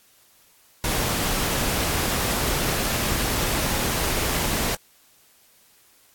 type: noise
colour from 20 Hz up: pink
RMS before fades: -24 dBFS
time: 0.84-4.75 s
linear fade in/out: 2 ms
effects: white hiss -57 dBFS RMS until 6.14 s + AAC 64 kbps